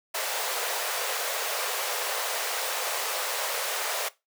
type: high-pass noise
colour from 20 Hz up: pink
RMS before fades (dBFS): -30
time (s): 0.14-4.09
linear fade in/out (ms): 10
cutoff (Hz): 460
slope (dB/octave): 48
effects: noise-tail reverb RT60 0.2 s tail -18 dB re dry